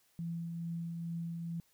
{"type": "tone with tremolo", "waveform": "sine", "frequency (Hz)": 168.1, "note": "E3", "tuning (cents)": 34, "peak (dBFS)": -35, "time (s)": [0.19, 1.6], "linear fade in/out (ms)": 0, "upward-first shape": "triangle", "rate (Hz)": 2.3, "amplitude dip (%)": 30, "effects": ["white hiss -71 dBFS RMS until 1.73 s"]}